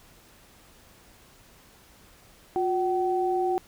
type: tone pair together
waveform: sine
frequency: 359.2 / 760 Hz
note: F4 / F#5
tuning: +49 / +46 cents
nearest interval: octave + minor second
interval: 1297 cents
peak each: -25 / -26 dBFS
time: 2.56-3.58 s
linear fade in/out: 0 ms
effects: pink hiss -55 dBFS RMS until 3.67 s